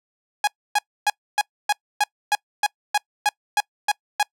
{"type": "tone bursts", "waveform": "sawtooth", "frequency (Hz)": 830, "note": "G#5", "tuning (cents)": -1, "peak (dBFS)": -12, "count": 13, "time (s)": [0.44, 4.229], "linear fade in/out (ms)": 2, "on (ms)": 33, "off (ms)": 280, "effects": ["noise-tail reverb RT60 0.1 s tail -26 dB re dry", "low-pass 11000 Hz 12 dB/octave"]}